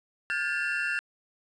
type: tone cluster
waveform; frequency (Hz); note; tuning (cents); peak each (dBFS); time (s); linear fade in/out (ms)
triangle; 1424 / 1601 / 1742 / 2713; F6 / G6 / A6 / E7; +33 / +36 / -18 / +49; -31; 0.3-0.99; 0
effects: resampled to 22050 Hz + 10-bit